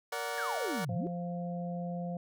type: chord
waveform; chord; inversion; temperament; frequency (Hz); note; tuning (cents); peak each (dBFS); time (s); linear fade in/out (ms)
20% pulse; Bb augmented; none; equal with one note detuned; 466.2 / 578.6 / 740; Bb4 / D5 / F#5; 0 / -26 / 0; -34; 0.12-0.85; 5
type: exponential two-way sweep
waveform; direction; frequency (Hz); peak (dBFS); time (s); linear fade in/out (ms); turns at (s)
sine; down then up; 1760 to 102.8 to 399.7; -34; 0.38-1.07; 0; 0.93
type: harmonic tone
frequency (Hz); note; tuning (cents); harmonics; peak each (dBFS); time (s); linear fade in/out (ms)
174.61; F3; 0; 1 / 3 / 4; -35 / -42 / -43; 0.89-2.17; 2
effects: none